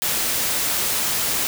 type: noise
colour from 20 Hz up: white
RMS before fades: -22 dBFS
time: 0.02-1.47 s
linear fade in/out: 0 ms
effects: none